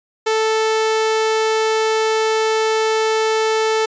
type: tone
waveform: sawtooth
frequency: 440 Hz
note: A4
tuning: in tune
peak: -11 dBFS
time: 0.26-3.86 s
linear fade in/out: 10 ms
effects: resampled to 16000 Hz